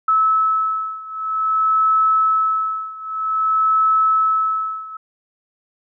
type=beating tone pair; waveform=sine; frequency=1300 / 1300.52 Hz; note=E6 / E6; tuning=-24 / -24 cents; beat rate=0.52 Hz; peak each=-17 / -19 dBFS; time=0.08-4.97 s; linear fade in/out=5 ms; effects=none